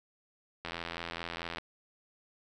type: click train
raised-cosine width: 0.3 ms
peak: -21 dBFS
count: 80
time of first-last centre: 0.65-1.584 s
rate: 84.6 Hz
effects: none